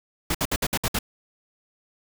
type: noise bursts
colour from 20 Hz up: pink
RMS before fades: -24 dBFS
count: 7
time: 0.3-0.989 s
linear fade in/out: 5 ms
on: 47 ms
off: 60 ms
effects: none